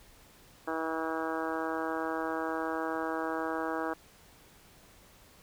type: harmonic tone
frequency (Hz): 161.1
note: E3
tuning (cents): -39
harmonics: 2 / 3 / 4 / 5 / 6 / 7 / 8 / 9 / 10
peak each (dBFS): -36 / -38 / -39 / -40 / -41 / -41 / -42 / -43 / -43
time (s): 0.67-3.94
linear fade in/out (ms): 10
effects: pink hiss -58 dBFS RMS until 5.42 s